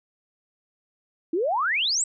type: exponential sweep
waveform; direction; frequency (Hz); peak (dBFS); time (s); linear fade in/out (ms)
sine; up; 311.1 to 8290; -21; 1.33-2.04; 5
effects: none